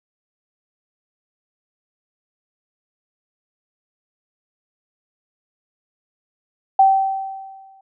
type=tone with exponential decay; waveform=sine; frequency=774 Hz; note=G5; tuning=22 cents flat; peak=-7 dBFS; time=6.79-7.81 s; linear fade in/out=5 ms; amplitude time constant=220 ms; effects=none